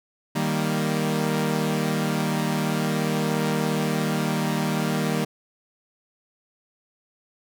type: chord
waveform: sawtooth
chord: Eb major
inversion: none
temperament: equal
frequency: 155.56 / 196 / 233.1 Hz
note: Eb3 / G3 / Bb3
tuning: 0 / 0 / 0 cents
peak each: -22 / -23 / -23 dBFS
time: 0.35-5.25 s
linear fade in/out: 10 ms
effects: none